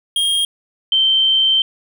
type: tone pair in turn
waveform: square / sine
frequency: 3235 / 3117 Hz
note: G#7 / G7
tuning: -46 / -11 cents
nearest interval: minor second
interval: 65 cents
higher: first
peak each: -15 / -11 dBFS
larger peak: second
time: 0.16-0.45 / 0.92-1.62 s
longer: second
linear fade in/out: 2 ms
effects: none